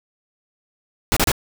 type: noise bursts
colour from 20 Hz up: pink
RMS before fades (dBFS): -17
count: 3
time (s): 1.12-1.317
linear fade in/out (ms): 0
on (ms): 45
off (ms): 31
effects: none